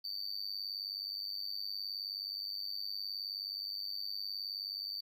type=tone with amplitude modulation; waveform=triangle; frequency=4580 Hz; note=D8; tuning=44 cents flat; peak=-33 dBFS; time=0.04-5.01 s; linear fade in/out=10 ms; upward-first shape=sine; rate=99.2 Hz; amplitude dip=85%; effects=none